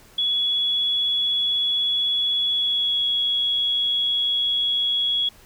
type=tone with pitch glide; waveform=sine; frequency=3379 to 3342 Hz; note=G#7 to G#7; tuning=+29 to +10 cents; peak=-19 dBFS; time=0.18-5.29 s; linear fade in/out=5 ms; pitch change=-19 cents; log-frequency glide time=2.49-3.07 s; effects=pink hiss -51 dBFS RMS until 5.45 s